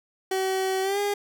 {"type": "tone with pitch glide", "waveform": "30% pulse", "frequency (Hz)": [380, 407.3], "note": ["F#4", "G#4"], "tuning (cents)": [46, -34], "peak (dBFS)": -21, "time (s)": [0.31, 1.14], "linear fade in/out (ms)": 5, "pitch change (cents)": 120, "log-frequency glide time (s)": [0.82, 0.99], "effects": []}